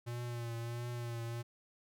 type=tone with vibrato; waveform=square; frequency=118.5 Hz; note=A#2; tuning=29 cents sharp; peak=-39 dBFS; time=0.06-1.43 s; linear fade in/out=20 ms; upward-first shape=triangle; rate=1.5 Hz; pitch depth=42 cents each way; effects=none